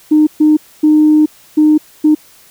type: tone bursts at uneven times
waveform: sine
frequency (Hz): 305.6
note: D#4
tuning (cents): -31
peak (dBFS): -4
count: 5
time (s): 0.11-0.27 / 0.4-0.57 / 0.83-1.26 / 1.57-1.78 / 2.04-2.15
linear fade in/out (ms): 10
effects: tanh soft clip ceiling 0 dBFS + white hiss -44 dBFS RMS until 2.5 s